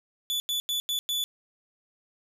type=tone bursts at uneven times; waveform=40% pulse; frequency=3466 Hz; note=A7; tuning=27 cents flat; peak=-25 dBFS; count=5; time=0.3-0.4 / 0.49-0.6 / 0.69-0.8 / 0.89-0.99 / 1.09-1.24 s; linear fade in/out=0 ms; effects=none